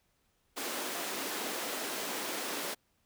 pink high-pass noise, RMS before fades -37 dBFS, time 0.56-2.75 s, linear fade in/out 20 ms, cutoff 260 Hz, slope 24 dB/octave, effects pink hiss -74 dBFS RMS until 3.05 s

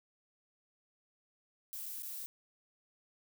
violet noise with dropouts, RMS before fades -43 dBFS, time 1.73-2.26 s, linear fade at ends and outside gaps 0 ms, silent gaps 1.858-1.862 / 2.022-2.031 s, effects none

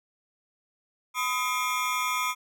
25% pulse ring-modulated tone, 1135 Hz, C#6, 41 cents sharp, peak -19 dBFS, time 1.14-2.35 s, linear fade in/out 50 ms, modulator 124 Hz, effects none

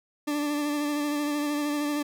40% pulse tone with vibrato, 293.7 Hz, D4, in tune, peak -25 dBFS, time 0.27-2.03 s, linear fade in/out 10 ms, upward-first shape sine, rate 13 Hz, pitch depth 25 cents each way, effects none

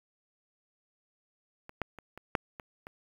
clicks, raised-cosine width 0.5 ms, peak -30 / -16 / -30 / -30 / -11 / -27 / -28 dBFS, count 7, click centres 1.694 / 1.817 / 1.987 / 2.176 / 2.352 / 2.598 / 2.869 s, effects 8-bit

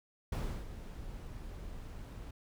brown noise with ADSR envelope, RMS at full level -33 dBFS, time 0.32-2.31 s, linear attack 5 ms, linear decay 320 ms, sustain -12 dB, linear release 5 ms, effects none

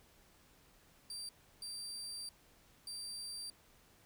30% pulse tone bursts at uneven times, 4698 Hz, D8, in tune, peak -40 dBFS, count 3, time 1.1-1.29 / 1.62-2.29 / 2.87-3.5 s, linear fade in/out 2 ms, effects pink hiss -66 dBFS RMS until 4.05 s

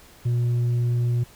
sine tone with tanh clipping, 120.4 Hz, B2, 44 cents flat, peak -20 dBFS, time 0.25-1.24 s, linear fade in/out 10 ms, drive 3 dB, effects pink hiss -50 dBFS RMS until 1.35 s

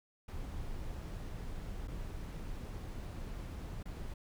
brown noise with dropouts, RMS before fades -42 dBFS, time 0.28-4.14 s, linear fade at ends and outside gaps 5 ms, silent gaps 1.875-1.88 / 3.83-3.855 s, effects none

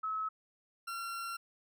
sine / 40% pulse tone pair in turn, 1291 / 1367.8 Hz, E6 / F6, -37 / -36 cents, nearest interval minor second, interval 101 cents, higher second, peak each -33 / -37 dBFS, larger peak first, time 0.03-0.29 / 0.87-1.37 s, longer second, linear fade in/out 10 ms, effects none

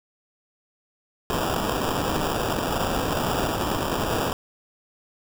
blue noise with sample-and-hold, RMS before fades -25 dBFS, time 1.3-4.33 s, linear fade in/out 0 ms, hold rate 2100 Hz, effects none

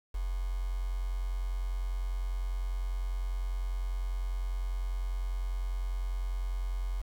sine tone with quantisation, 45 Hz, F#1, 47 cents flat, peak -30 dBFS, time 0.14-7.02 s, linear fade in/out 10 ms, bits 8, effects none

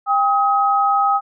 sine tone pair together, 798 / 1266.7 Hz, G5 / D#6, +31 / +31 cents, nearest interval minor sixth, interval 800 cents, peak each -16 dBFS, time 0.06-1.21 s, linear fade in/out 50 ms, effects none

